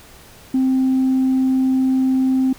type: tone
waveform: sine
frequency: 261.6 Hz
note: C4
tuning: in tune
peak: -12 dBFS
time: 0.54-2.53 s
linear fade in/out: 5 ms
effects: tanh soft clip ceiling -11 dBFS + pink hiss -44 dBFS RMS until 2.58 s